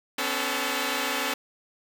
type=tone cluster; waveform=5% pulse; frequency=255.3 / 282.2 / 438.8 Hz; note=C4 / C#4 / A4; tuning=-42 / +31 / -5 cents; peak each=-19 dBFS; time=0.18-1.34 s; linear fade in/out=5 ms; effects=none